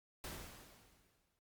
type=noise with exponential decay; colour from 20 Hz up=pink; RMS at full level=-45 dBFS; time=0.24-1.39 s; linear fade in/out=1 ms; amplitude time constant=250 ms; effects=Opus 48 kbps